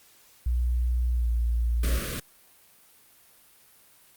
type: tone with pitch glide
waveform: sine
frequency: 60.6 to 58.3 Hz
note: B1 to A#1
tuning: -32 to +1 cents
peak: -22 dBFS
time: 0.46-1.99 s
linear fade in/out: 5 ms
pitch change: -67 cents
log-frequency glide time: 1.14-1.29 s
type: band-stop noise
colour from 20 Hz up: pink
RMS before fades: -32 dBFS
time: 1.83-2.2 s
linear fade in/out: 5 ms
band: 640 to 1100 Hz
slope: 96 dB/octave
effects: white hiss -57 dBFS RMS until 4.16 s + Opus 48 kbps